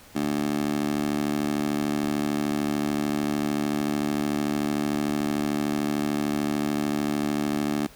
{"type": "tone with high-pass filter", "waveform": "15% pulse", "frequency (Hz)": 73.42, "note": "D2", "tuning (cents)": 0, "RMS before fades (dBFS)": -26, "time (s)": [0.15, 7.87], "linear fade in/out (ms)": 10, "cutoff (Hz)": 260, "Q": 2.1, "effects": ["pink hiss -50 dBFS RMS until 7.95 s"]}